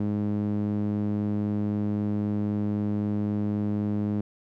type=tone with band-pass filter; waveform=sawtooth; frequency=103.83 Hz; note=G#2; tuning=in tune; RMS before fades=-27 dBFS; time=0-4.21 s; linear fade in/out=5 ms; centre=230 Hz; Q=1.8; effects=none